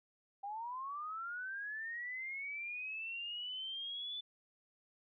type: linear sweep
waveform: sine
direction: up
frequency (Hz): 784 to 3506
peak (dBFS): -40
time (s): 0.43-4.21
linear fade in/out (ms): 10
effects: none